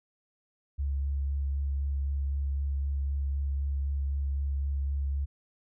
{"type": "tone with vibrato", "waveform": "sine", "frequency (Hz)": 69.6, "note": "C#2", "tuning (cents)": 8, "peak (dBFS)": -27, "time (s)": [0.78, 5.26], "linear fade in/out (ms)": 20, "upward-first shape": "sine", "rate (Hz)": 3.9, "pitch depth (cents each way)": 14, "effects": []}